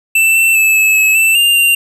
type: tone with pitch steps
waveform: square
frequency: 2661 / 2680 / 2617 / 2601 / 2583 / 2659 / 2799 / 2778 Hz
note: E7 / E7 / E7 / E7 / E7 / E7 / F7 / F7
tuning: +16 / +28 / -13 / -24 / -36 / +14 / +3 / -10 cents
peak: -8 dBFS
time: 0.15-1.75 s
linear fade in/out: 5 ms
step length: 200 ms
effects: none